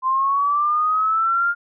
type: linear sweep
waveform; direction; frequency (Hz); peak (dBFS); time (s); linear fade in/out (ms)
sine; up; 1034 to 1412; -16; 0.02-1.55; 50
effects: none